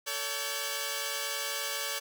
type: tone cluster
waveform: 5% pulse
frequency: 444 / 568 / 1559 Hz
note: A4 / C#5 / G6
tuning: +16 / +42 / -10 cents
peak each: -28 / -23 / -26 dBFS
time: 0.06-2 s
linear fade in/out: 20 ms
effects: none